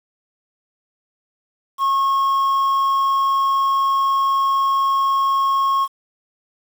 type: tone with quantisation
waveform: triangle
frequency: 1089 Hz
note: C#6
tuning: 31 cents flat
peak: -13 dBFS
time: 1.78-5.88 s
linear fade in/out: 50 ms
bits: 7
effects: none